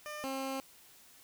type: tone pair in turn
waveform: 15% pulse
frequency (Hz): 601 / 267.7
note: D5 / C4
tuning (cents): +40 / +40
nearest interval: octave + major second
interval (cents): 1400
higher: first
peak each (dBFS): -34 / -29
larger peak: second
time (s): 0.06-0.24 / 0.24-0.6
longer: second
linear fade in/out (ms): 0
effects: white hiss -59 dBFS RMS until 1.23 s